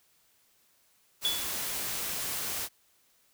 white noise, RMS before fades -34 dBFS, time 1.21-2.69 s, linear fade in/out 50 ms
triangle tone with exponential decay, 3421 Hz, A7, 49 cents flat, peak -22 dBFS, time 1.25-1.61 s, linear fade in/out 0 ms, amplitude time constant 78 ms
effects white hiss -67 dBFS RMS until 3.33 s

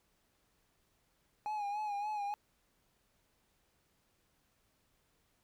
triangle tone with vibrato, 830.6 Hz, G#5, in tune, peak -33 dBFS, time 1.46-2.34 s, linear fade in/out 0 ms, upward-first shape sine, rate 3.5 Hz, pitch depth 54 cents each way, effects pink hiss -75 dBFS RMS until 5.43 s

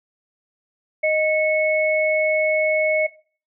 sine tone pair together, 621.6 / 2200 Hz, D#5 / C#7, -2 / -14 cents, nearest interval octave + minor seventh, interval 2188 cents, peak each -18 / -20 dBFS, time 1.03-3.07 s, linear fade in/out 10 ms, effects noise-tail reverb RT60 0.4 s tail -19 dB re dry

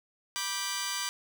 10% pulse chord, G major, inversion first, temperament just, 980 / 1176 / 1568 Hz, B5 / D6 / G6, -14 / +2 / 0 cents, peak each -28 dBFS, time 0.36-1.09 s, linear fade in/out 0 ms, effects none

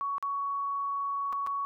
sine tone with dropouts, 1119 Hz, C#6, 16 cents sharp, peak -29 dBFS, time 0.01-1.65 s, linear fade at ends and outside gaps 0 ms, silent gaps 0.182-0.226 / 1.326-1.33 / 1.465-1.471 s, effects none

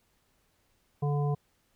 harmonic tone, 144.9 Hz, D3, 23 cents flat, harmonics 1 / 3 / 5 / 7, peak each -26 / -35 / -38 / -42 dBFS, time 1.02-1.35 s, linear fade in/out 10 ms, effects pink hiss -71 dBFS RMS until 1.75 s

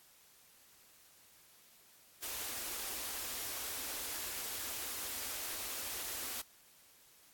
white band-stop noise, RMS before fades -41 dBFS, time 2.22-6.42 s, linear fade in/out 10 ms, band 110 to 220 Hz, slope 48 dB/octave, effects white hiss -63 dBFS RMS until 7.33 s + AAC 64 kbps

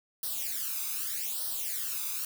blue noise with flanger, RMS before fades -34 dBFS, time 0.23-2.25 s, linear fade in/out 2 ms, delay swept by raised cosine 0.21 to 0.82 ms, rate 0.82 Hz, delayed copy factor +0.85, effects none

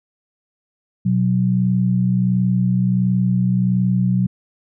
sine tone pair together, 123.58 / 185 Hz, B2 / F#3, +2 / 0 cents, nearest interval perfect fifth, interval 698 cents, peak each -18 / -16 dBFS, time 1.05-4.27 s, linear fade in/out 10 ms, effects none

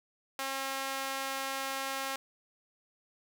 sawtooth tone with high-pass filter, 269.7 Hz, C#4, 47 cents flat, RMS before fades -36 dBFS, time 0.39-2.16 s, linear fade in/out 2 ms, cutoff 840 Hz, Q 0.79, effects none

